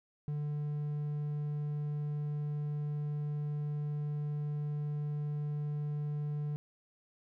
triangle tone, 147.9 Hz, D3, 13 cents sharp, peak -31 dBFS, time 0.28-6.56 s, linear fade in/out 0 ms, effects none

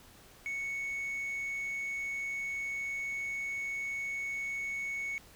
sine tone, 2217 Hz, C#7, in tune, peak -31 dBFS, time 0.46-5.18 s, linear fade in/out 0 ms, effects tanh soft clip ceiling -33 dBFS + pink hiss -57 dBFS RMS until 5.35 s

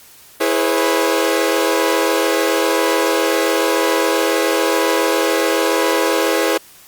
sawtooth chord, C# minor seventh, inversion first, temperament equal with one note detuned, 329.6 / 415.3 / 493.9 / 541.1 Hz, E4 / G#4 / B4 / C#5, 0 / 0 / 0 / -42 cents, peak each -16 dBFS, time 0.4-6.58 s, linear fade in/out 10 ms, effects white hiss -44 dBFS RMS until 6.87 s + Opus 48 kbps

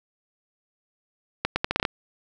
accelerating click train, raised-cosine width 0.3 ms, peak -6 dBFS, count 8, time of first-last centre 1.45-1.852 s, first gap 110 ms, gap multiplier 0.77, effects none

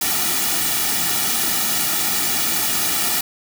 white noise with comb filter, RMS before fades -20 dBFS, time 0.01-3.21 s, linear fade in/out 5 ms, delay 1.9 ms, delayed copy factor -0.75, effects none

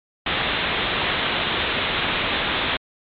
white low-pass noise, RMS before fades -23 dBFS, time 0.26-2.77 s, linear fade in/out 5 ms, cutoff 3800 Hz, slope 96 dB/octave, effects MP3 48 kbps

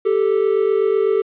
triangle tone pair together, 392 / 440 Hz, G4 / A4, 0 / 0 cents, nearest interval major second, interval 200 cents, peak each -15 dBFS, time 0.05-1.22 s, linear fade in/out 10 ms, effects resampled to 8000 Hz + 8-bit

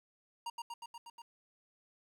square tone with echo, 939 Hz, A#5, 12 cents sharp, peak -38 dBFS, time 0.46-0.5 s, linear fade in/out 5 ms, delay 120 ms, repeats 6, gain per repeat -2 dB, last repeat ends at 1.22 s, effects low-pass 11000 Hz 12 dB/octave + 11-bit

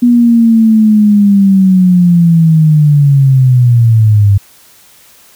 sine linear sweep, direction down, 243.8 to 98 Hz, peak -3 dBFS, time 0.02-4.38 s, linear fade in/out 10 ms, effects white hiss -42 dBFS RMS until 5.35 s

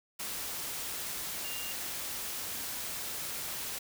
sine tone in noise, 2794 Hz, F7, in tune, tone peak -42 dBFS, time 1.44-1.73 s, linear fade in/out 10 ms, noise white, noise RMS -38 dBFS, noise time 0.19-3.79 s, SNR -7 dB, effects none

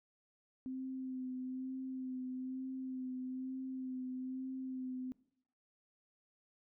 sine tone with vibrato, 258.7 Hz, C4, 19 cents flat, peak -39 dBFS, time 0.66-5.12 s, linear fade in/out 0 ms, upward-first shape sine, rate 1.1 Hz, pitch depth 22 cents each way, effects noise-tail reverb RT60 0.7 s tail -20 dB re dry

